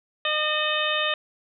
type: harmonic tone with a mistuned harmonic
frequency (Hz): 609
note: D#5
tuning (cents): -37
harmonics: 1 / 2 / 3 / 4 / 5 / 6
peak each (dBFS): -29 / -29 / -29 / -29 / -29 / -29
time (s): 0.25-1.14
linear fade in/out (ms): 2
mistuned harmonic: 4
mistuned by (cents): +78
effects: none